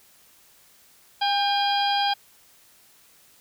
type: harmonic tone with a mistuned harmonic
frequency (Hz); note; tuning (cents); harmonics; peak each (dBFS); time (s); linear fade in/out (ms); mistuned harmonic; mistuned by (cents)
809; G#5; -46; 1 / 2 / 3 / 4 / 5 / 6; -22 / -31 / -35 / -27 / -35 / -31; 1.21-2.14; 10; 2; -43
effects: white hiss -56 dBFS RMS until 3.4 s